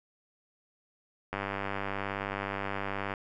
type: click train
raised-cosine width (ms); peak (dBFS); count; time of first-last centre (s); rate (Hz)
0.5; -18; 180; 1.33-3.138; 99
effects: none